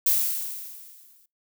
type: noise with exponential decay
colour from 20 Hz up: violet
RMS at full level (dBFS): -19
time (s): 0.06-1.26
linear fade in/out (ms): 5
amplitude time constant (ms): 260
effects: noise-tail reverb RT60 0.2 s tail -24 dB re dry